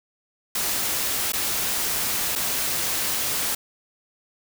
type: noise with dropouts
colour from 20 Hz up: white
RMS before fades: -25 dBFS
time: 0.55-3.55 s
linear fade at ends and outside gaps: 5 ms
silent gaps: 1.322-1.333 / 2.354-2.358 s
effects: none